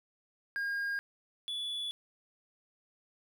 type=tone pair in turn; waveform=triangle; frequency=1620 / 3433 Hz; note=G#6 / A7; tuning=-43 / -43 cents; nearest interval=octave + minor second; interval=1300 cents; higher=second; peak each=-30 / -33 dBFS; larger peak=first; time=0.56-0.99 / 1.48-1.91 s; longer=neither; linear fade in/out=0 ms; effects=none